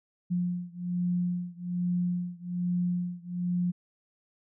sine beating tone pair, 176.8 / 178 Hz, F3 / F3, +22 / +33 cents, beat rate 1.2 Hz, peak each -30 / -31 dBFS, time 0.3-3.72 s, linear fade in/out 20 ms, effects none

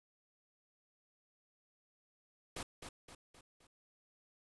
pink noise with echo, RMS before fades -43 dBFS, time 2.56-2.63 s, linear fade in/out 5 ms, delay 260 ms, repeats 4, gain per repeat -6 dB, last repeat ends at 3.67 s, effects resampled to 24000 Hz

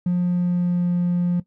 triangle tone with pitch glide, 177.6 to 175.97 Hz, F3 to F3, +29 to +13 cents, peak -14 dBFS, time 0.06-1.4 s, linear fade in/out 5 ms, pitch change -16 cents, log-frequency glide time 0.18-0.91 s, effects noise-tail reverb RT60 0.1 s tail -18 dB re dry + tanh soft clip ceiling -14 dBFS

